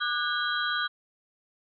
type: tone cluster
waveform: sine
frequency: 1197 / 1470 / 1627 / 3243 / 3932 Hz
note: D6 / F#6 / G#6 / G#7 / B7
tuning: +33 / -12 / -36 / -42 / -8 cents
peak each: -32 / -29 / -36 / -34 / -35 dBFS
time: 0-0.88 s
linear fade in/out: 20 ms
effects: none